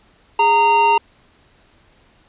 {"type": "tone pair together", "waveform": "square", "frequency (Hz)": [412.2, 922], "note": ["G#4", "A#5"], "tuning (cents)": [-13, -19], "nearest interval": "octave + major second", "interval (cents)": 1394, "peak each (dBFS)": [-22, -12], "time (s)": [0.39, 0.98], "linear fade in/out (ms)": 5, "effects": ["pink hiss -54 dBFS RMS until 2.28 s", "resampled to 8000 Hz"]}